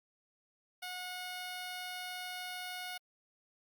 10% pulse tone, 727 Hz, F#5, 31 cents flat, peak -32 dBFS, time 0.82-2.98 s, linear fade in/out 10 ms, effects Opus 48 kbps

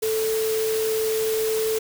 sine tone in noise, 440 Hz, A4, in tune, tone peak -21 dBFS, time 0.02-1.79 s, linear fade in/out 10 ms, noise white, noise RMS -31 dBFS, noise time 0.02-1.79 s, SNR +7 dB, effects none

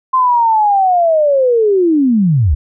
sine linear sweep, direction down, 1049 to 61.2 Hz, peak -8 dBFS, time 0.13-2.55 s, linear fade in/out 10 ms, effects none

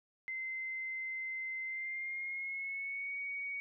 sine tone with pitch glide, 2070 to 2244 Hz, C7 to C#7, -19 to +21 cents, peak -37 dBFS, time 0.28-3.6 s, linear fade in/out 0 ms, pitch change +140 cents, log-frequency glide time 1.64-3.15 s, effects none

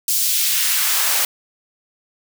white noise with high-pass filter sweep, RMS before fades -18 dBFS, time 0.08-1.25 s, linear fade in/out 2 ms, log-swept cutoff 5400 to 570 Hz, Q 0.91, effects none

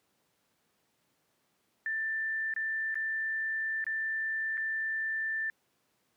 sine tone with dropouts, 1775 Hz, A6, 15 cents sharp, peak -30 dBFS, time 1.86-5.5 s, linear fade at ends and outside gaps 1 ms, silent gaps 2.539-2.563 / 2.944-2.955 / 3.842-3.866 / 4.572-4.577 s, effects pink hiss -74 dBFS RMS until 6.16 s + high-pass 150 Hz 12 dB/octave

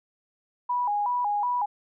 sine tone with vibrato, 899 Hz, A5, 37 cents sharp, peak -23 dBFS, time 0.69-1.66 s, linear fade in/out 10 ms, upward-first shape square, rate 2.7 Hz, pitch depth 150 cents each way, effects none

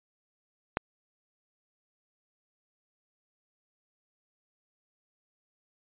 click, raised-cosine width 0.5 ms, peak -11 dBFS, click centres 0.771 s, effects resampled to 8000 Hz

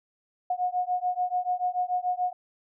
sine beating tone pair, 721 / 727.9 Hz, F#5 / F#5, -45 / -29 cents, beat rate 6.9 Hz, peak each -28 dBFS, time 0.5-2.33 s, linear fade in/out 5 ms, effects none

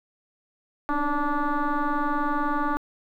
sine tone with frequency modulation, 586 Hz, D5, 4 cents flat, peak -21 dBFS, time 0.89-2.77 s, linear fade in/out 0 ms, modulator 288 Hz, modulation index 2.7, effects tanh soft clip ceiling -17 dBFS + 10-bit

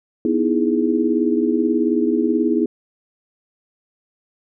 sine chord, E major seventh, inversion second, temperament equal, 246.9 / 311.1 / 329.6 / 415.3 Hz, B3 / D#4 / E4 / G#4, 0 / 0 / 0 / 0 cents, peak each -20 / -21 / -20 / -22 dBFS, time 0.25-2.66 s, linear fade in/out 2 ms, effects none

